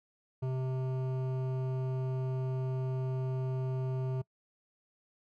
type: tone with hard clipping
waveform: sine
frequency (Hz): 130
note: C3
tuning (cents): -11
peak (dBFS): -33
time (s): 0.42-4.22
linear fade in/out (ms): 10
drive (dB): 13
effects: noise-tail reverb RT60 0.1 s tail -23 dB re dry